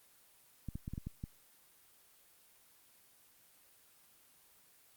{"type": "clicks", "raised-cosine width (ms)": 5, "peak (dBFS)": -28, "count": 7, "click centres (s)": [0.687, 0.755, 0.879, 0.936, 0.979, 1.07, 1.239], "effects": ["white hiss -65 dBFS RMS until 4.96 s", "Opus 24 kbps"]}